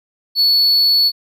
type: tone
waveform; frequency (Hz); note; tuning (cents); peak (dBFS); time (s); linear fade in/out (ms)
triangle; 4422; C#8; -5; -9; 0.35-1.12; 50
effects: none